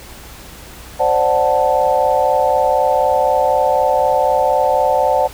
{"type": "chord", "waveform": "sine", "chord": "D dominant seventh", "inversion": "third", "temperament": "equal", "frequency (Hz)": [523.3, 587.3, 740, 880], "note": ["C5", "D5", "F#5", "A5"], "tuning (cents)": [0, 0, 0, 0], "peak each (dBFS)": -17, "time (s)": [0.99, 5.28], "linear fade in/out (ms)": 20, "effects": ["added 60 Hz sine -39 dBFS peak until 5.33 s", "pink hiss -37 dBFS RMS until 5.33 s"]}